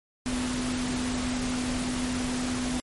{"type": "tone in noise", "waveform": "sine", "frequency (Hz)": 250.5, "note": "B3", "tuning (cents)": 25, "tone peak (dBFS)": -28, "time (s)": [0.26, 2.8], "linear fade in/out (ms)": 0, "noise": "pink", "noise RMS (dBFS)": -33, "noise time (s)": [0.26, 2.8], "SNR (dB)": 2, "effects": ["MP3 48 kbps"]}